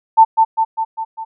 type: tone with echo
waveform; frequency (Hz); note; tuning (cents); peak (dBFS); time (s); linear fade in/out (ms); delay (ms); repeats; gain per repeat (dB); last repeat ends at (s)
sine; 892; A5; +23; -3; 0.17-0.25; 20; 200; 5; -4; 1.25
effects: none